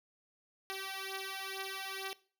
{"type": "beating tone pair", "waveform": "5% pulse", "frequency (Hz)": [384.9, 387.1], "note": ["G4", "G4"], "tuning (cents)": [-32, -22], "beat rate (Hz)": 2.2, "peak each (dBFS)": -31, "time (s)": [0.7, 2.13], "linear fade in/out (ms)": 0, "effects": ["noise-tail reverb RT60 0.4 s tail -19 dB re dry"]}